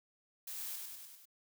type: noise with echo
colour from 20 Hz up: blue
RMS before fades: -44 dBFS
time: 0.47-0.76 s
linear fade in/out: 5 ms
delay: 99 ms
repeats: 5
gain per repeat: -3 dB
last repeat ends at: 1.255 s
effects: none

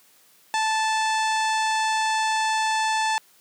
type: harmonic tone with a mistuned harmonic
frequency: 877 Hz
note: A5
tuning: 6 cents flat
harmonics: 1 / 2 / 3 / 4 / 5 / 6 / 7 / 8 / 9 / 10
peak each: -22 / -28 / -32 / -34 / -36 / -38 / -39 / -40 / -41 / -42 dBFS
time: 0.54-3.18 s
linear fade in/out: 0 ms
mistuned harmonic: 9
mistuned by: +20 cents
effects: white hiss -57 dBFS RMS until 3.4 s + high-pass 150 Hz 12 dB/octave

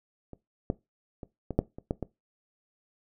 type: clicks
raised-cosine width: 2 ms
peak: -29 / -13 / -26 / -19 / -8 / -27 / -14 / -19 dBFS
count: 8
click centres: 0.333 / 0.701 / 1.232 / 1.507 / 1.59 / 1.785 / 1.909 / 2.027 s
effects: noise-tail reverb RT60 0.2 s tail -19 dB re dry

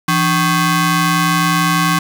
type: ring-modulated tone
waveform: sawtooth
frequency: 466.8 Hz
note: A#4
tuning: 2 cents sharp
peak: -5 dBFS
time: 0.08-1.99 s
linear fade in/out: 5 ms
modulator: 636 Hz
effects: none

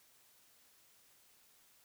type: silence
effects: white hiss -67 dBFS RMS until 1.84 s

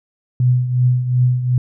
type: tone with tremolo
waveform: sine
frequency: 125.1 Hz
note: B2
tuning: 23 cents sharp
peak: -9 dBFS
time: 0.4-1.58 s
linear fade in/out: 2 ms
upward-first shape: triangle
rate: 2.7 Hz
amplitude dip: 70%
effects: none

